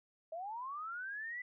sine linear sweep, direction up, 625 to 2008 Hz, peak -40 dBFS, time 0.32-1.42 s, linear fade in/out 5 ms, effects none

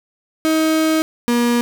35% pulse tone pair in turn, 316.6 / 239 Hz, D#4 / A#3, +30 / +43 cents, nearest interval perfect fourth, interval 487 cents, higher first, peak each -12 dBFS, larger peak neither, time 0.45-1.02 / 1.28-1.61 s, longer first, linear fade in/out 0 ms, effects none

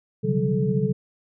sine tone cluster, 131.6 / 144.7 / 179.6 / 194.2 / 432.9 Hz, C3 / D3 / F3 / G3 / A4, +10 / -25 / +49 / -16 / -28 cents, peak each -26 dBFS, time 0.23-0.93 s, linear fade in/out 20 ms, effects none

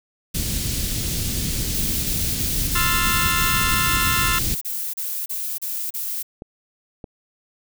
pink band-stop noise, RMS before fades -24 dBFS, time 0.34-4.55 s, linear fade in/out 10 ms, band 240 to 3800 Hz, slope 12 dB/octave
violet noise bursts, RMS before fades -27 dBFS, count 14, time 1.74-6.229 s, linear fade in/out 10 ms, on 290 ms, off 33 ms
25% pulse chord, F major seventh, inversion second, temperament equal, 1046.5 / 1318.5 / 1396.9 / 1760 Hz, C6 / E6 / F6 / A6, 0 / 0 / 0 / 0 cents, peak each -22 dBFS, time 2.75-4.39 s, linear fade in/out 5 ms
clicks, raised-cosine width 2 ms, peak -21 dBFS, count 2, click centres 6.421 / 7.042 s
effects none

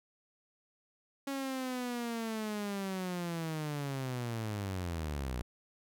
sawtooth linear sweep, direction down, 277.2 to 58.27 Hz, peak -31 dBFS, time 1.27-5.42 s, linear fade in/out 5 ms, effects none

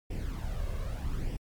brown noise with flanger, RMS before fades -33 dBFS, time 0.1-1.37 s, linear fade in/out 10 ms, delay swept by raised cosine 0.37 to 1.87 ms, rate 0.81 Hz, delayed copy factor +0.6, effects MP3 96 kbps

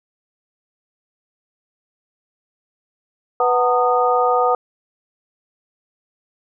harmonic tone with a mistuned harmonic, 246.9 Hz, B3, in tune, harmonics 2 / 3 / 4 / 5, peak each -18 / -18 / -23 / -19 dBFS, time 3.4-4.55 s, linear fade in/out 2 ms, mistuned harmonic 4, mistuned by -140 cents, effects none

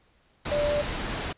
sine tone in noise, 587.3 Hz, D5, in tune, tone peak -23 dBFS, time 0.51-0.82 s, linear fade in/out 10 ms, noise pink, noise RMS -31 dBFS, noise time 0.45-1.33 s, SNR +5 dB, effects pink hiss -64 dBFS RMS until 1.37 s + resampled to 8000 Hz

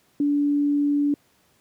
sine tone, 288.8 Hz, D4, 29 cents flat, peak -18 dBFS, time 0.2-1.14 s, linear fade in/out 2 ms, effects pink hiss -62 dBFS RMS until 1.6 s + high-pass 100 Hz 12 dB/octave

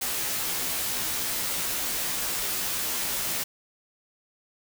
white noise with comb filter, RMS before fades -29 dBFS, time 0.01-3.44 s, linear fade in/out 10 ms, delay 14 ms, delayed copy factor -0.7, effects none

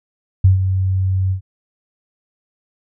sine tone with ADSR envelope, 94.4 Hz, F#2, 35 cents sharp, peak -5 dBFS, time 0.44-1.41 s, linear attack 7 ms, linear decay 130 ms, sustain -9 dB, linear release 100 ms, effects none

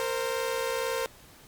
sawtooth tone pair together, 461.4 / 523.6 Hz, A#4 / C5, -18 / +1 cents, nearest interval major second, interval 219 cents, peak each -27 dBFS, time 0-1.06 s, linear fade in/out 0 ms, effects pink hiss -53 dBFS RMS until 1.47 s + Opus 48 kbps

